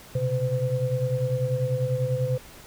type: tone cluster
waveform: sine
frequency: 123.7 / 133.8 / 509 Hz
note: B2 / C3 / C5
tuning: +3 / +39 / -48 cents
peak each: -27 dBFS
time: 0.15-2.38 s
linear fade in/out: 5 ms
effects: pink hiss -47 dBFS RMS until 2.66 s